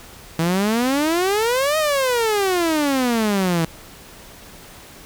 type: exponential two-way sweep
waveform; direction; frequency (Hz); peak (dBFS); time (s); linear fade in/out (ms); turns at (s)
sawtooth; up then down; 160 to 634 to 160; -13; 0.39-3.65; 2; 1.78
effects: pink hiss -42 dBFS RMS until 5.05 s